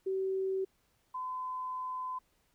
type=tone pair in turn; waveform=sine; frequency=382.1 / 1018.2 Hz; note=G4 / C6; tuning=-44 / -47 cents; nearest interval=octave + perfect fourth; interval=1697 cents; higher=second; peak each=-30 / -35 dBFS; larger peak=first; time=0.06-0.65 / 1.14-2.19 s; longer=second; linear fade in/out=10 ms; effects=pink hiss -73 dBFS RMS until 2.54 s